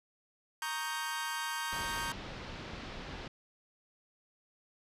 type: chord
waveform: sawtooth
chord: Eb dominant seventh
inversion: second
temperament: equal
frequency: 932.3 / 1108.7 / 1244.5 / 1568 Hz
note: Bb5 / Db6 / Eb6 / G6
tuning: 0 / 0 / 0 / 0 cents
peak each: -35 / -39 / -41 / -35 dBFS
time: 0.62-2.12 s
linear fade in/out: 2 ms
type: low-pass noise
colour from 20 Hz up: pink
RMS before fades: -44 dBFS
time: 1.72-3.28 s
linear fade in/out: 5 ms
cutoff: 4600 Hz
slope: 24 dB/octave
effects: resampled to 32000 Hz